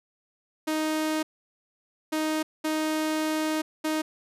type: tone bursts at uneven times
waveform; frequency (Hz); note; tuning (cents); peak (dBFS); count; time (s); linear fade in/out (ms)
sawtooth; 311.5; D#4; +2; -21; 4; 0.67-1.23 / 2.12-2.43 / 2.64-3.62 / 3.84-4.02; 10
effects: resampled to 32000 Hz